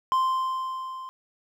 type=tone with level ramp; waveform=triangle; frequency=1043 Hz; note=C6; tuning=6 cents flat; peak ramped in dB=-17 to -34 dBFS; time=0.12-1.09 s; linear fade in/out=0 ms; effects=none